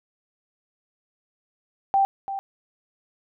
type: tone with echo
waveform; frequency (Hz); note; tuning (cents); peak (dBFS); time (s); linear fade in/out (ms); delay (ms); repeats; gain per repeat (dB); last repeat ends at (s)
sine; 784; G5; 0; -16; 1.94-2.05; 0; 340; 1; -11; 2.39
effects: none